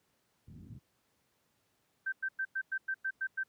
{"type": "low-pass noise", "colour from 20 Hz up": "pink", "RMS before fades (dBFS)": -46, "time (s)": [0.47, 0.79], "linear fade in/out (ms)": 10, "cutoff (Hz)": 210, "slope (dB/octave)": 24}
{"type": "tone bursts", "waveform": "sine", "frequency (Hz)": 1557, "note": "G6", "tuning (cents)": -12, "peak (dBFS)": -31, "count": 9, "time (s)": [2.06, 3.436], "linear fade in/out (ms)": 10, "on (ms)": 64, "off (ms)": 100}
{"effects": ["pink hiss -75 dBFS RMS until 3.48 s", "high-pass 100 Hz 12 dB/octave"]}